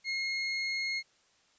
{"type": "tone", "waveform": "30% pulse", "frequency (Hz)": 2151, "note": "C7", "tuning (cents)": 47, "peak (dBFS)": -28, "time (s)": [0.04, 1.03], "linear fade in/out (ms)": 50, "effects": ["white hiss -67 dBFS RMS until 1.58 s", "resampled to 16000 Hz"]}